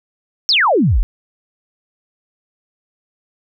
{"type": "exponential sweep", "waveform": "sine", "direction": "down", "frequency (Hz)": [5550, 33.1], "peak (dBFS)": -10, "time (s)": [0.49, 1.03], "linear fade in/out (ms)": 0, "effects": []}